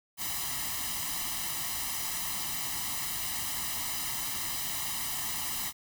white noise with comb filter, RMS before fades -34 dBFS, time 0.17-5.73 s, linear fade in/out 50 ms, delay 1 ms, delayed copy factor +0.8, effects none

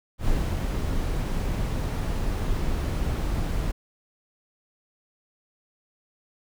brown noise with ADSR envelope, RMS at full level -24 dBFS, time 0.18-3.72 s, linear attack 94 ms, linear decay 280 ms, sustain -2 dB, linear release 13 ms, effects none

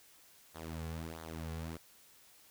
sawtooth tone with flanger, 81.1 Hz, E2, 28 cents flat, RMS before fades -43 dBFS, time 0.54-1.78 s, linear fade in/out 20 ms, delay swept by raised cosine 0.37 to 3.27 ms, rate 1.5 Hz, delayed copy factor -0.75, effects white hiss -62 dBFS RMS until 2.5 s

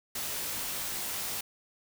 white noise with comb filter, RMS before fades -35 dBFS, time 0.15-1.41 s, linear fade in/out 5 ms, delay 18 ms, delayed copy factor -0.6, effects none

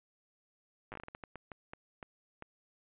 slowing click train, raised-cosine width 0.5 ms, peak -29 dBFS, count 15, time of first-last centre 0.92-2.424 s, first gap 8 ms, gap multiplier 1.35, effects resampled to 8000 Hz

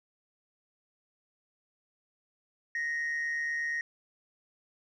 sine tone pair together, 1864.7 / 2013 Hz, A#6 / B6, 0 / +33 cents, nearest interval minor second, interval 133 cents, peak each -28 / -38 dBFS, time 2.75-3.81 s, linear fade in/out 2 ms, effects tanh soft clip ceiling -28 dBFS

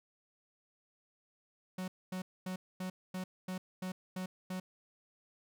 45% pulse tone bursts, 185 Hz, F#3, in tune, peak -37 dBFS, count 9, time 1.78-4.6 s, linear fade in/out 5 ms, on 100 ms, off 240 ms, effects none

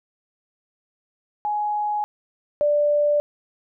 sine tone pair in turn, 837 / 588.3 Hz, G#5 / D5, +13 / +3 cents, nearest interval tritone, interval 610 cents, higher first, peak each -21 / -16 dBFS, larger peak second, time 1.45-2.04 / 2.61-3.2 s, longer neither, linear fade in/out 0 ms, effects none

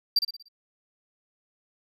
triangle tone with echo, 4699 Hz, D8, in tune, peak -16 dBFS, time 0.16-0.19 s, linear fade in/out 5 ms, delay 59 ms, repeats 5, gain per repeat -7 dB, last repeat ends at 0.485 s, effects none

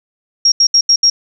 sine tone bursts at uneven times, 5588 Hz, F8, in tune, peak -6 dBFS, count 5, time 0.45-0.52 / 0.6-0.67 / 0.74-0.81 / 0.89-0.96 / 1.03-1.1 s, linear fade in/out 5 ms, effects none

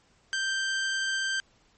sawtooth tone, 1568 Hz, G6, in tune, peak -23 dBFS, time 0.33-1.4 s, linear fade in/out 0 ms, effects pink hiss -64 dBFS RMS until 1.77 s + MP3 32 kbps

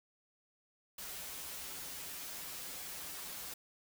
white noise with comb filter, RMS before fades -45 dBFS, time 0.98-3.54 s, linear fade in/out 5 ms, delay 8.8 ms, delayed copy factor -0.85, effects none

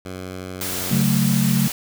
10% pulse tone, 92.5 Hz, F#2, in tune, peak -22 dBFS, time 0.05-1.02 s, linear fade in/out 5 ms
white noise, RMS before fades -27 dBFS, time 0.61-1.72 s, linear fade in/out 2 ms
sine chord, F# minor, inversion second, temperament equal, 138.59 / 185 / 220 Hz, C#3 / F#3 / A3, 0 / 0 / 0 cents, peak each -20 dBFS, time 0.91-1.68 s, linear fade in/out 5 ms
effects none

